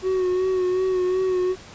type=tone with vibrato; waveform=triangle; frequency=370 Hz; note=F#4; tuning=in tune; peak=-17 dBFS; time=0.02-1.56 s; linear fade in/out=50 ms; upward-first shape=sine; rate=2.7 Hz; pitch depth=32 cents each way; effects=pink hiss -43 dBFS RMS until 1.74 s + resampled to 16000 Hz